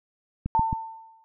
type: click train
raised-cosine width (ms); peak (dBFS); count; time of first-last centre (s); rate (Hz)
5; -15; 3; 0.46-0.729; 7.44
type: tone with exponential decay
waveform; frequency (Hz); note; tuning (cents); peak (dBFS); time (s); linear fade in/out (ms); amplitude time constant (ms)
sine; 896; A5; +31; -17; 0.55-1.24; 0; 150
effects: none